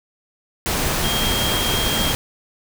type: tone in noise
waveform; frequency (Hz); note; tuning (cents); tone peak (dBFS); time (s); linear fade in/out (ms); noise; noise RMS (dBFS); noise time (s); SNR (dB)
sine; 3227; G7; +50; -23; 1.04-2.12; 0; pink; -21; 0.66-2.15; -5
effects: none